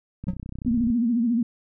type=click train; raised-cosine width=5 ms; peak=-22 dBFS; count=22; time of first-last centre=0.24-0.902 s; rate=31.7 Hz
type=tone with exponential decay; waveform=triangle; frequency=181.4 Hz; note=F#3; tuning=34 cents flat; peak=-17 dBFS; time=0.28-0.37 s; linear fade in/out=5 ms; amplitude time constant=19 ms
type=tone with vibrato; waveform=sine; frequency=235.2 Hz; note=A#3; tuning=16 cents sharp; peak=-19 dBFS; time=0.66-1.43 s; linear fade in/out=5 ms; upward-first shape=sine; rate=14 Hz; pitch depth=97 cents each way
effects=none